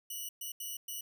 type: tone bursts at uneven times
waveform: 5% pulse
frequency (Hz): 2943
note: F#7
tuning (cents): -10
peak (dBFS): -30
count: 4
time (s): 0.1-0.29 / 0.41-0.52 / 0.6-0.77 / 0.88-1.01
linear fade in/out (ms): 5
effects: none